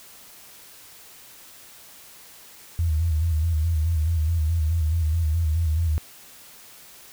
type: tone with vibrato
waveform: sine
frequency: 80.6 Hz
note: E2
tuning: 38 cents flat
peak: -19 dBFS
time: 2.79-5.98 s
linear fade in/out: 0 ms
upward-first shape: square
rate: 4.7 Hz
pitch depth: 71 cents each way
effects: white hiss -47 dBFS RMS until 7.12 s